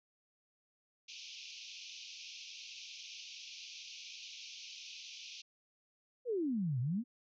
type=band-pass noise; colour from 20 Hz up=pink; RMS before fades=-50 dBFS; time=1.08-5.42 s; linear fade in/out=10 ms; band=2400 to 6300 Hz; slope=96 dB/octave
type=exponential two-way sweep; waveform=sine; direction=down then up; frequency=519 to 116.9 to 255.6 Hz; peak=-32 dBFS; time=6.25-7.04 s; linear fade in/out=50 ms; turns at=6.8 s
effects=none